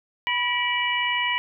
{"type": "tone cluster", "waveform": "sine", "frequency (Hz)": [982, 1934, 2319, 2934], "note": ["B5", "B6", "D7", "F#7"], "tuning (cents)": [-10, -37, -22, -15], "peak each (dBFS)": -27, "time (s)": [0.27, 1.38], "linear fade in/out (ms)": 0, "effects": []}